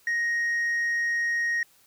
sine tone with tanh clipping, 1873 Hz, A#6, 8 cents sharp, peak -24 dBFS, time 0.07-1.63 s, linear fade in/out 2 ms, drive 2 dB, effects white hiss -60 dBFS RMS until 1.86 s

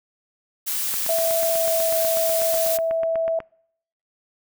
blue noise, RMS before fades -25 dBFS, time 0.66-2.78 s, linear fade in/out 20 ms
click train, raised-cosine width 0.5 ms, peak -19 dBFS, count 21, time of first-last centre 0.94-3.403 s, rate 8.12 Hz
sine tone with pitch glide, 659.3 to 655.5 Hz, E5 to E5, 0 to -10 cents, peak -19 dBFS, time 1.09-3.39 s, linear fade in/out 2 ms, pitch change -10 cents, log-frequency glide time 1.6-1.72 s
effects noise-tail reverb RT60 0.7 s tail -26 dB re dry

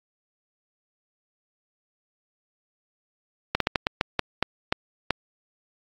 slowing click train, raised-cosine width 0.3 ms, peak -5 dBFS, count 10, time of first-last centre 3.55-5.107 s, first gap 53 ms, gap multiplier 1.28, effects AAC 48 kbps

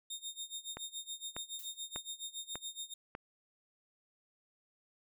25% pulse tone with tremolo, 3677 Hz, A#7, 24 cents flat, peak -35 dBFS, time 0.1-2.94 s, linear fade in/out 5 ms, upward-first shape sine, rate 7.1 Hz, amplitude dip 90%
click train, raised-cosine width 0.5 ms, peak -26 dBFS, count 5, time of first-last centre 0.77-3.151 s, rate 1.68 Hz
violet noise with exponential decay, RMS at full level -45 dBFS, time 1.59-1.85 s, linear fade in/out 1 ms, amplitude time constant 55 ms
effects none

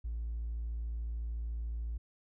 sine tone with hard clipping, 56.9 Hz, A#1, 41 cents flat, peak -35 dBFS, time 0.04-1.98 s, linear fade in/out 10 ms, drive 1 dB, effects none

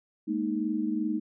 sine chord, Ab suspended second, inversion none, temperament equal with one note detuned, 210.4 / 233.1 / 311.1 Hz, Ab3 / Bb3 / Eb4, +23 / 0 / 0 cents, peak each -32 / -32 / -29 dBFS, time 0.27-1.2 s, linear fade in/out 20 ms, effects none

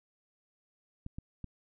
clicks, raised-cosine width 5 ms, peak -28 dBFS, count 3, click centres 1.064 / 1.185 / 1.443 s, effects none

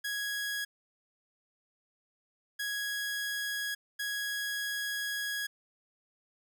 sawtooth tone bursts at uneven times, 1661.2 Hz, G#6, in tune, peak -29 dBFS, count 3, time 0.04-0.65 / 2.59-3.75 / 3.99-5.47 s, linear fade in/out 10 ms, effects none

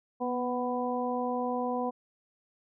harmonic tone with a mistuned harmonic, 248.4 Hz, B3, 10 cents sharp, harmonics 1 / 2 / 3 / 4, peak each -33 / -33 / -34 / -36 dBFS, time 0.2-1.91 s, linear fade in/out 20 ms, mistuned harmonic 1, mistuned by -21 cents, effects none

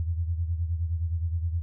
sine beating tone pair, 82.4 / 92 Hz, E2 / F#2, 0 / -9 cents, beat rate 9.6 Hz, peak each -26 / -33 dBFS, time 0-1.62 s, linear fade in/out 0 ms, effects none

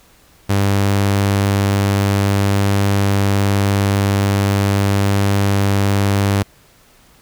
sawtooth tone, 99.6 Hz, G2, 28 cents sharp, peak -9 dBFS, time 0.49-6.43 s, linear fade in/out 10 ms, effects pink hiss -50 dBFS RMS until 7.21 s

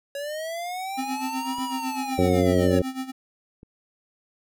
square linear two-way sweep, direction up then down, 557 to 984 to 557 Hz, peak -30 dBFS, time 0.15-2.79 s, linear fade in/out 2 ms, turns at 1.63 s
square tone with tremolo, 261.6 Hz, C4, in tune, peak -27 dBFS, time 0.97-3.12 s, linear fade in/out 20 ms, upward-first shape sine, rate 8 Hz, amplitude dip 80%
clicks, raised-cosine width 3 ms, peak -32 dBFS, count 3, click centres 1.585 / 2.581 / 3.631 s
harmonic tone, 91 Hz, F#2, 28 cents flat, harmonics 1 / 2 / 3 / 4 / 5 / 6, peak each -25 / -25 / -25 / -25 / -25 / -25 dBFS, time 2.18-2.82 s, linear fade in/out 5 ms
effects none

